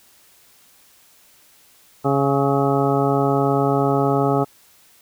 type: harmonic tone with a mistuned harmonic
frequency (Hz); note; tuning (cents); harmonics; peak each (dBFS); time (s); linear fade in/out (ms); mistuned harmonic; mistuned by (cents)
138.59; C#3; 0; 1 / 2 / 3 / 4 / 5 / 6 / 8 / 9; -22 / -22 / -21 / -26 / -24 / -25 / -31 / -27; 2.04-4.45; 20; 9; +42
effects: white hiss -53 dBFS RMS until 5.01 s